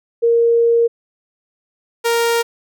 sine / sawtooth tone pair in turn, 466.2 / 466.2 Hz, A#4 / A#4, 0 / 0 cents, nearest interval unison, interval 0 cents, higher neither, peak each -10 dBFS, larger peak neither, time 0.22-0.88 / 2.04-2.43 s, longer first, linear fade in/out 20 ms, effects none

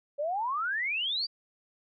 sine exponential sweep, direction up, 554.4 to 4800 Hz, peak -28 dBFS, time 0.18-1.27 s, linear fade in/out 20 ms, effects none

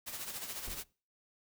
white noise with tremolo, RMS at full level -40 dBFS, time 0.06-0.84 s, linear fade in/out 20 ms, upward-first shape sine, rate 14 Hz, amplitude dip 55%
brown noise with exponential decay, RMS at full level -41 dBFS, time 0.67-0.93 s, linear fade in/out 2 ms, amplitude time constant 56 ms
effects noise-tail reverb RT60 0.4 s tail -26 dB re dry

